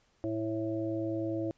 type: harmonic tone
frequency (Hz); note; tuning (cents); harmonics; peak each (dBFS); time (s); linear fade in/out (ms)
110; A2; 0; 1 / 3 / 5 / 6; -39 / -32 / -38 / -42; 0.24-1.51; 0
effects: pink hiss -70 dBFS RMS until 1.57 s + resampled to 16000 Hz